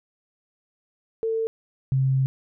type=tone pair in turn; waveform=sine; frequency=448.6 / 133.13 Hz; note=A4 / C3; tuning=+34 / +30 cents; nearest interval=octave + major sixth; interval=2104 cents; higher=first; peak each=-22 / -18 dBFS; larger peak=second; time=1.23-1.47 / 1.92-2.26 s; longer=second; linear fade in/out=0 ms; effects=none